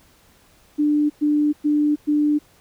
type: tone bursts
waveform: sine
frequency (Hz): 296.9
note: D4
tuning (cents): +19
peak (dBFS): -15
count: 4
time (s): 0.78-2.39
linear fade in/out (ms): 20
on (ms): 320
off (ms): 110
effects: pink hiss -55 dBFS RMS until 2.6 s